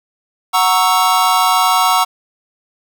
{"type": "chord", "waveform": "square", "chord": "F# dominant seventh", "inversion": "none", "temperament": "equal", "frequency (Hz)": [740, 932.3, 1108.7, 1318.5], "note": ["F#5", "A#5", "C#6", "E6"], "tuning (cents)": [0, 0, 0, 0], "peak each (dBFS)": -17, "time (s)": [0.53, 2.05], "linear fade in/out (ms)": 20, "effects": []}